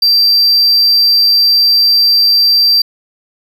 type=tone; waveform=triangle; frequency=4699 Hz; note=D8; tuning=in tune; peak=-5 dBFS; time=0.02-2.82 s; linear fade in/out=5 ms; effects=none